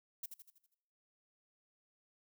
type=noise with echo; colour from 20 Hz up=violet; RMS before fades=-42 dBFS; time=0.23-0.26 s; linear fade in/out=5 ms; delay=81 ms; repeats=6; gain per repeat=-6 dB; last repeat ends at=0.746 s; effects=noise-tail reverb RT60 1.0 s tail -24 dB re dry